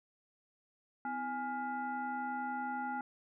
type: tone with frequency modulation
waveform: sine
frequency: 830 Hz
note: G#5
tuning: 1 cent flat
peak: -35 dBFS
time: 1.05-3.01 s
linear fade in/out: 2 ms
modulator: 577 Hz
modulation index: 0.96
effects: none